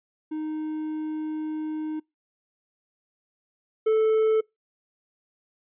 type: tone pair in turn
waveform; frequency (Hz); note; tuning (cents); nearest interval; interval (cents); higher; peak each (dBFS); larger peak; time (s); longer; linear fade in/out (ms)
triangle; 310 / 438.4; D#4 / A4; -6 / -6; tritone; 600; second; -26 / -16; second; 0.31-2 / 3.86-4.41; first; 10
effects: noise-tail reverb RT60 0.2 s tail -26 dB re dry + resampled to 8000 Hz